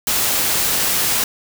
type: noise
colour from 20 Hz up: white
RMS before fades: -18 dBFS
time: 0.07-1.24 s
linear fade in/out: 2 ms
effects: none